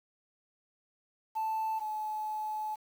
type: tone pair in turn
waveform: sine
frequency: 880 / 858.4 Hz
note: A5 / A5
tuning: 0 / -43 cents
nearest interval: unison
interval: 43 cents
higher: first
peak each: -28 / -32 dBFS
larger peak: first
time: 1.35-1.8 / 1.8-2.76 s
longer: second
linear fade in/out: 20 ms
effects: tanh soft clip ceiling -28 dBFS + 9-bit